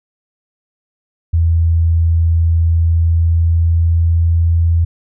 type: tone with pitch glide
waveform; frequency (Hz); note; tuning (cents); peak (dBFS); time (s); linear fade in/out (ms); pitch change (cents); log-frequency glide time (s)
sine; 82.9 to 83.67; E2 to E2; +10 to +26; -9; 1.33-4.85; 10; +16; 2.66-4.33
effects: none